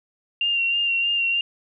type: tone with vibrato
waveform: sine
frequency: 2776 Hz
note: F7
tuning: 11 cents flat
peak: -19 dBFS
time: 0.41-1.41 s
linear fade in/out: 2 ms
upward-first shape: sine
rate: 3.2 Hz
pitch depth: 26 cents each way
effects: none